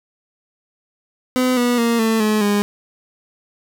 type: tone with pitch steps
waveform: 30% pulse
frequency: 253.9 / 243.3 / 233.1 / 223.3 / 214 / 205 Hz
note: B3 / B3 / A#3 / A3 / A3 / G#3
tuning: +48 / -26 / 0 / +26 / -48 / -22 cents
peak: -12 dBFS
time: 1.36-2.62 s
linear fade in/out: 0 ms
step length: 210 ms
effects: none